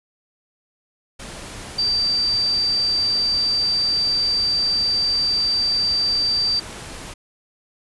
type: tone in noise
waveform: sine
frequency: 4664 Hz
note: D8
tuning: 13 cents flat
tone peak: -17 dBFS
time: 1.78-6.6 s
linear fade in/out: 10 ms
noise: pink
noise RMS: -35 dBFS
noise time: 1.19-7.14 s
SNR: +15 dB
effects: resampled to 24000 Hz